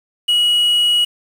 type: tone with quantisation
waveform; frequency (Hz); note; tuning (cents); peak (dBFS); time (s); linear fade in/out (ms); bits
triangle; 2910; F#7; -29; -10; 0.28-1.05; 10; 6
effects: none